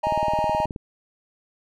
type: chord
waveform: triangle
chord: D# suspended fourth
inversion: none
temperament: equal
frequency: 622.3 / 830.6 / 932.3 Hz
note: D#5 / G#5 / A#5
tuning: 0 / 0 / 0 cents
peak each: -23 dBFS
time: 0.03-0.66 s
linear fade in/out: 10 ms
type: click train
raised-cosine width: 3 ms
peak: -19 dBFS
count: 14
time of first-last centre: 0.07-0.761 s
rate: 18.8 Hz
effects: none